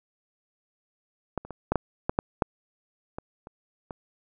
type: clicks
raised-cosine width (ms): 1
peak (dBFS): -14 / -27 / -22 / -9 / -8 / -10 / -8 / -7 / -20 / -28 / -22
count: 11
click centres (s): 1.377 / 1.45 / 1.507 / 1.72 / 1.757 / 2.095 / 2.189 / 2.422 / 3.185 / 3.471 / 3.908
effects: none